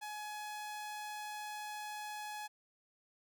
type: tone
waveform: sawtooth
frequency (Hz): 843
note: G#5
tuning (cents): +26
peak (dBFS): -38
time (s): 0.01-2.48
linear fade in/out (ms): 20
effects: none